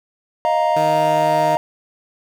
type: chord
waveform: triangle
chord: Eb suspended second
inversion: none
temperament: just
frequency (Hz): 622.3 / 700 / 933.4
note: Eb5 / F5 / Bb5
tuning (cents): 0 / +4 / +2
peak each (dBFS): -17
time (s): 0.45-1.57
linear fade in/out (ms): 0
type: tone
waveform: 15% pulse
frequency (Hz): 155.5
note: D#3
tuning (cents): -1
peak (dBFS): -17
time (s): 0.76-1.56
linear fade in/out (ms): 5
effects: none